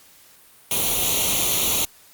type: noise with comb filter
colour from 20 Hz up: white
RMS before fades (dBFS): -21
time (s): 0.71-1.85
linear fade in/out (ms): 2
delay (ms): 0.3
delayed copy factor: +0.8
effects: white hiss -51 dBFS RMS until 2.13 s + Opus 48 kbps